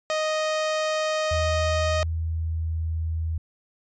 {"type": "tone", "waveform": "sawtooth", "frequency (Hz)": 622.3, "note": "D#5", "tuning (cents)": 0, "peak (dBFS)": -19, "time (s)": [0.1, 2.03], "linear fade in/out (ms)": 0}
{"type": "tone with pitch glide", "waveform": "sine", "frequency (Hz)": [81.6, 80.94], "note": ["E2", "E2"], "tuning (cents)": [-17, -31], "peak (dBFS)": -24, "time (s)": [1.31, 3.38], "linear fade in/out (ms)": 5, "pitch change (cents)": -14, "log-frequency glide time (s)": [1.86, 2.72]}
{"effects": ["resampled to 16000 Hz"]}